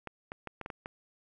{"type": "clicks", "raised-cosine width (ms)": 0.5, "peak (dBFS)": -24, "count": 7, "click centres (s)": [0.073, 0.319, 0.473, 0.613, 0.661, 0.702, 0.859], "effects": []}